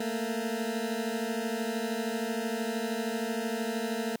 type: beating tone pair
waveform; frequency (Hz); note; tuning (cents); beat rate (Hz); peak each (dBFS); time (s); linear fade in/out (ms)
20% pulse; 220 / 233; A3 / A#3; 0 / -1; 13; -28; 0-4.16; 5
effects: white hiss -63 dBFS RMS until 4.2 s